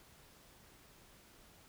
silence, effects pink hiss -62 dBFS RMS until 1.68 s

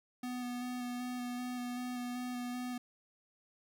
square tone with vibrato, 246.9 Hz, B3, in tune, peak -38 dBFS, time 0.23-2.78 s, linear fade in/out 5 ms, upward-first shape square, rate 2.6 Hz, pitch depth 12 cents each way, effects 13-bit

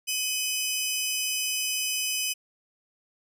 15% pulse tone pair together, 2526 / 3006 Hz, D#7 / F#7, +26 / +27 cents, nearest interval minor third, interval 301 cents, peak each -22 dBFS, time 0.07-2.34 s, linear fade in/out 20 ms, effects none

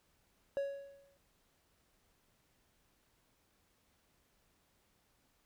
triangle tone with exponential decay, 557 Hz, C#5, 8 cents sharp, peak -29 dBFS, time 0.57-1.17 s, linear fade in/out 0 ms, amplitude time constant 130 ms, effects pink hiss -74 dBFS RMS until 5.45 s

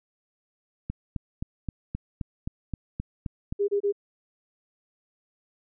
click train, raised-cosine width 5 ms, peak -18 dBFS, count 11, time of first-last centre 0.9-3.525 s, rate 3.81 Hz
sine tone bursts, 404.8 Hz, G#4, 44 cents flat, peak -21 dBFS, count 3, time 3.59-3.925 s, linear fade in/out 20 ms, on 93 ms, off 28 ms
effects none

